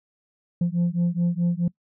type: beating tone pair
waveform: sine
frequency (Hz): 171.2 / 175.9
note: F3 / F3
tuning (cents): -34 / +13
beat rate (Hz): 4.7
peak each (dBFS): -21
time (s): 0.61-1.68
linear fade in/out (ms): 5
effects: noise-tail reverb RT60 0.1 s tail -23 dB re dry + tanh soft clip ceiling -17 dBFS